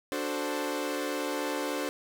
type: chord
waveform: sawtooth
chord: D dominant seventh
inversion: none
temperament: equal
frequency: 293.7 / 370 / 440 / 523.3 Hz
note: D4 / F#4 / A4 / C5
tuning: 0 / 0 / 0 / 0 cents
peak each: -30 / -34 / -34 / -31 dBFS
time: 0.12-1.89 s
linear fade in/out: 0 ms
effects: none